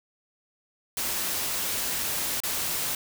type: noise with dropouts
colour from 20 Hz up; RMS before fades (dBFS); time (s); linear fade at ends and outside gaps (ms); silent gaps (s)
white; -29; 0.97-2.95; 2; 2.403-2.435
effects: none